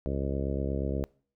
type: harmonic tone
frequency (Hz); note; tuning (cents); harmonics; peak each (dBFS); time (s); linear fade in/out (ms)
68.4; C#2; -23; 1 / 2 / 3 / 4 / 5 / 6 / 7 / 8 / 9; -32 / -35 / -37 / -38 / -39 / -40 / -40 / -41 / -42; 0.06-1.04; 0
effects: noise-tail reverb RT60 0.5 s tail -25 dB re dry